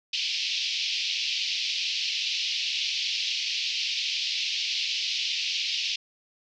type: band-pass noise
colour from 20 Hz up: pink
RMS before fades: -29 dBFS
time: 0.13-5.96 s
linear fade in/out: 5 ms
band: 2500 to 5400 Hz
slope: 48 dB/octave
effects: none